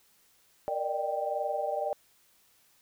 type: chord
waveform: sine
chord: Eb major seventh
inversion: second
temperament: equal with one note detuned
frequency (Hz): 466.2 / 587.3 / 609.1 / 784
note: Bb4 / D5 / Eb5 / G5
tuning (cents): 0 / 0 / -37 / 0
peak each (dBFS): -38 / -34 / -34 / -33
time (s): 0.68-1.93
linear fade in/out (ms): 0
effects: white hiss -65 dBFS RMS until 2.81 s